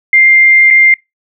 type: tone with dropouts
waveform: sine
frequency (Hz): 2102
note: C7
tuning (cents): +7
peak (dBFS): -3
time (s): 0.13-0.94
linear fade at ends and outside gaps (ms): 2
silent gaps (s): 0.704-0.708
effects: noise-tail reverb RT60 0.2 s tail -26 dB re dry